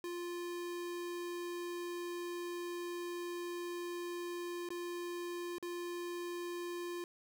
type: tone with dropouts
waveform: square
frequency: 349.2 Hz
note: F4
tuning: in tune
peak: -40 dBFS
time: 0.04-7.04 s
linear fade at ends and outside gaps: 1 ms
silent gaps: 4.689-4.704 / 5.583-5.626 s
effects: none